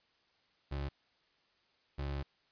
30% pulse tone pair in turn, 70.1 / 70.1 Hz, C#2 / C#2, +20 / +20 cents, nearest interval unison, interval 0 cents, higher neither, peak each -33 / -33 dBFS, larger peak neither, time 0.71-0.89 / 1.98-2.23 s, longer second, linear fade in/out 10 ms, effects white hiss -72 dBFS RMS until 2.51 s + resampled to 11025 Hz

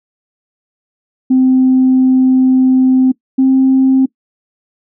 sine tone pair in turn, 259 / 264 Hz, C4 / C4, -17 / +16 cents, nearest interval unison, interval 33 cents, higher second, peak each -5 dBFS, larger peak neither, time 1.3-3.12 / 3.38-4.06 s, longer first, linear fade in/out 10 ms, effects noise-tail reverb RT60 0.1 s tail -21 dB re dry + tanh soft clip ceiling -2 dBFS

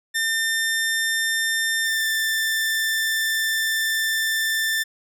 sawtooth tone with pitch glide, 1800 to 1778.3 Hz, A6 to A6, +39 to +18 cents, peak -17 dBFS, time 0.14-4.84 s, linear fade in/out 20 ms, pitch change -21 cents, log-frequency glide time 1.83-2.06 s, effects none

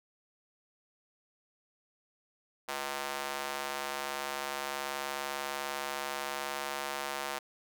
square tone with high-pass filter, 70.1 Hz, C#2, 20 cents sharp, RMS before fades -37 dBFS, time 2.68-7.39 s, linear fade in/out 10 ms, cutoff 780 Hz, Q 0.95, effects none

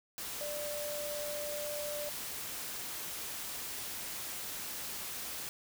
sine tone in noise, 590 Hz, D5, 8 cents sharp, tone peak -38 dBFS, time 0.41-2.09 s, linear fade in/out 0 ms, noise white, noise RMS -41 dBFS, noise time 0.18-5.49 s, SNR 0 dB, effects none

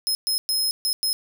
sawtooth tone bursts at uneven times, 5140 Hz, E8, 45 cents flat, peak -18 dBFS, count 5, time 0.07-0.15 / 0.27-0.38 / 0.49-0.71 / 0.85-0.93 / 1.03-1.13 s, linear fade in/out 0 ms, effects none

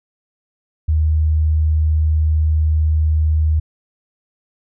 sine tone, 77.78 Hz, D#2, in tune, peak -12 dBFS, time 0.88-3.6 s, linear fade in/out 10 ms, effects none

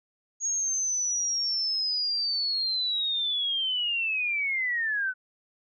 sine linear sweep, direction down, 6645 to 1480 Hz, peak -25 dBFS, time 0.4-5.14 s, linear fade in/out 50 ms, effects none

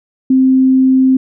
sine tone, 261.6 Hz, C4, in tune, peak -6 dBFS, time 0.3-1.17 s, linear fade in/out 5 ms, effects none

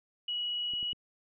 sine tone, 2919 Hz, F#7, 24 cents flat, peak -31 dBFS, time 0.28-0.93 s, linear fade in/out 5 ms
clicks, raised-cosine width 3 ms, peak -38 dBFS, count 3, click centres 0.736 / 0.829 / 0.93 s
effects none

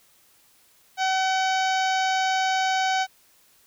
harmonic tone, 758 Hz, F#5, 42 cents sharp, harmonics 1 / 2 / 3 / 4 / 5 / 6 / 7 / 8 / 9, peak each -22 / -28 / -32 / -34 / -36 / -38 / -39 / -40 / -41 dBFS, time 0.97-3.07 s, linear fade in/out 50 ms, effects white hiss -59 dBFS RMS until 3.66 s

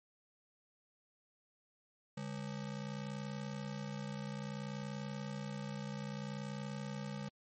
square ring-modulated tone, 173.4 Hz, F3, 12 cents flat, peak -38 dBFS, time 2.17-7.29 s, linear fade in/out 5 ms, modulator 30.3 Hz, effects MP3 32 kbps

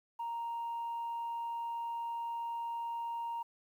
sine tone, 932.3 Hz, A#5, in tune, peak -34 dBFS, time 0.19-3.43 s, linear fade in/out 10 ms, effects tanh soft clip ceiling -33 dBFS + 11-bit

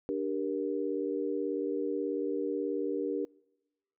sine chord, G minor, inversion second, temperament just, 294 / 392 / 470.4 Hz, D4 / G4 / Bb4, +2 / 0 / +16 cents, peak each -34 dBFS, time 0.09-3.25 s, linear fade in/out 0 ms, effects noise-tail reverb RT60 1.0 s tail -26 dB re dry

